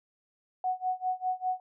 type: tone with tremolo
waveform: sine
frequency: 740 Hz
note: F#5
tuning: in tune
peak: -25 dBFS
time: 0.64-1.6 s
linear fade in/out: 2 ms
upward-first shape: sine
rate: 5 Hz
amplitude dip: 95%
effects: none